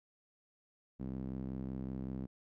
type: tone with band-pass filter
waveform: sawtooth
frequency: 65.3 Hz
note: C2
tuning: 3 cents flat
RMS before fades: -41 dBFS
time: 0.99-2.27 s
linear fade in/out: 20 ms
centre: 220 Hz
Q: 1.9
effects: none